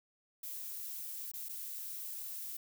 violet noise with dropouts, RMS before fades -43 dBFS, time 0.43-2.57 s, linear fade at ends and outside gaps 5 ms, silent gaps 1.317-1.336 / 1.487-1.492 s, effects none

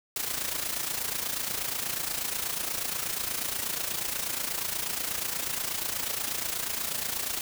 white noise with amplitude modulation, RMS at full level -29 dBFS, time 0.16-7.41 s, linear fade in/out 2 ms, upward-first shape sine, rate 28.3 Hz, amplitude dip 65%, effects none

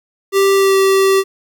square tone with pitch glide, 392 to 387.1 Hz, G4 to G4, 0 to -22 cents, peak -10 dBFS, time 0.32-1.24 s, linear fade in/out 50 ms, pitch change -22 cents, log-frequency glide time 0.54-0.76 s, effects 8-bit

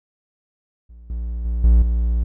triangle tone with level steps, 58 Hz, A#1, 8 cents flat, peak -37 / -21 / -17 / -7 / -14 dBFS, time 0.89-2.24 s, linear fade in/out 10 ms, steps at 1.1 / 1.45 / 1.64 / 1.82 s, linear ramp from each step 2 ms, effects none

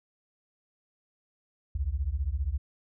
sine beating tone pair, 61.7 / 76.7 Hz, B1 / D#2, -1 / -24 cents, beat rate 15 Hz, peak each -30 dBFS, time 1.75-2.58 s, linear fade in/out 5 ms, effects none

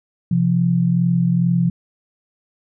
sine tone pair together, 130.81 / 173.13 Hz, C3 / F3, 0 / -15 cents, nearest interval perfect fourth, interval 485 cents, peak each -19 / -15 dBFS, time 0.31-1.7 s, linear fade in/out 5 ms, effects none

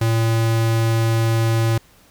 square tone, 113.6 Hz, A#2, 44 cents flat, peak -16 dBFS, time 0.01-1.78 s, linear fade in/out 5 ms, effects pink hiss -52 dBFS RMS until 2.1 s

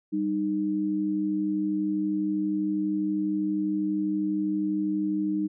sine tone pair together, 195.7 / 308.1 Hz, G3 / D#4, -3 / -17 cents, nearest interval minor sixth, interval 786 cents, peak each -30 / -25 dBFS, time 0.12-5.48 s, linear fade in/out 20 ms, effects none

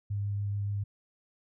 sine tone with vibrato, 101.4 Hz, G#2, 41 cents flat, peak -29 dBFS, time 0.1-0.84 s, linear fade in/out 10 ms, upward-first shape triangle, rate 7 Hz, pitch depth 12 cents each way, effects none

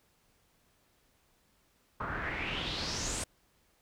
pink noise with low-pass filter sweep, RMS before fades -36 dBFS, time 2-3.24 s, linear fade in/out 5 ms, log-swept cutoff 1200 to 8800 Hz, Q 4.4, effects pink hiss -70 dBFS RMS until 3.81 s

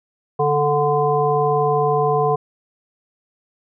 harmonic tone, 146.83 Hz, D3, in tune, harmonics 1 / 3 / 5 / 7, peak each -23 / -18 / -20 / -22 dBFS, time 0.39-2.36 s, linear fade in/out 10 ms, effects none

